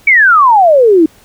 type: exponential sweep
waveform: sine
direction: down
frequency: 2308 to 304.6 Hz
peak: -3 dBFS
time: 0.07-1.06 s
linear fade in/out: 5 ms
effects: pink hiss -44 dBFS RMS until 1.24 s